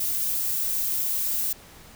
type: noise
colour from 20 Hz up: violet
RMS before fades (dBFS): -26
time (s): 0-1.53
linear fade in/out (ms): 5
effects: pink hiss -48 dBFS RMS until 1.95 s